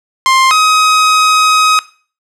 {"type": "tone pair in turn", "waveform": "sawtooth", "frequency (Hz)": [1053, 1262.7], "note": ["C6", "D#6"], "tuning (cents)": [11, 25], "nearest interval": "minor third", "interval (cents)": 314, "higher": "second", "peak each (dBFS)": -3, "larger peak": "neither", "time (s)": [[0.26, 0.51], [0.51, 1.79]], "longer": "second", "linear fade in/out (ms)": 0, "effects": ["noise-tail reverb RT60 0.4 s tail -18 dB re dry", "low-pass 8000 Hz 12 dB/octave"]}